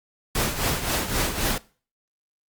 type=noise with tremolo; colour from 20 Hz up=pink; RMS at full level=-22 dBFS; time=0.35-1.58 s; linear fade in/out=2 ms; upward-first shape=triangle; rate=3.8 Hz; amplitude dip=70%; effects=noise-tail reverb RT60 0.4 s tail -21 dB re dry + Opus 48 kbps